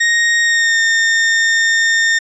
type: tone with pitch glide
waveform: 40% pulse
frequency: 1864.7 to 1824.2 Hz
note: A#6 to A#6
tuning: 0 to -38 cents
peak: -10 dBFS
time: 0-2.19 s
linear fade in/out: 10 ms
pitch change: -38 cents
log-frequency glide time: 0.42-0.8 s
effects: resampled to 22050 Hz